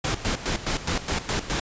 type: noise with tremolo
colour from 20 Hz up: pink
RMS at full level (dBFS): -25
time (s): 0.04-1.6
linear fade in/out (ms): 5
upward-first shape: square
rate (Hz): 4.8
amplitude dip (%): 75
effects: resampled to 16000 Hz